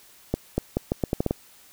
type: accelerating click train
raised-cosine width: 2 ms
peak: -9 dBFS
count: 9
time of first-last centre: 0.34-1.309 s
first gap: 240 ms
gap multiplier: 0.79
effects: white hiss -53 dBFS RMS until 1.72 s